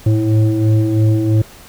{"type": "tone with frequency modulation", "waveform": "sine", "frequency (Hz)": 110, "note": "A2", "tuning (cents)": 0, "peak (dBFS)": -10, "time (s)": [0.06, 1.42], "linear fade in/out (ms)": 5, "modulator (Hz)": 217, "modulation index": 1, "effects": ["pink hiss -40 dBFS RMS until 1.68 s"]}